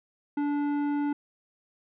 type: tone with tanh clipping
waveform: sine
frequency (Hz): 290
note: D4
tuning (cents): -22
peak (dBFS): -27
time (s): 0.37-1.13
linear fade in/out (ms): 5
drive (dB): 12
effects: none